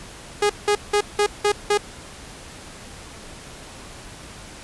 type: tone bursts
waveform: sawtooth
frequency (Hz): 412.7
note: G#4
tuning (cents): -11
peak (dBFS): -12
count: 6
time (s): 0.42-1.776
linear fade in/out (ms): 5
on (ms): 76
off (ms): 180
effects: pink hiss -40 dBFS RMS until 4.63 s + resampled to 24000 Hz